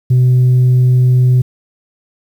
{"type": "tone", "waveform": "sine", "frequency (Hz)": 126.3, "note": "B2", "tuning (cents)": 39, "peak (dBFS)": -4, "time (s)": [0.1, 1.42], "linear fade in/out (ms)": 10, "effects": ["tanh soft clip ceiling -5 dBFS", "7-bit"]}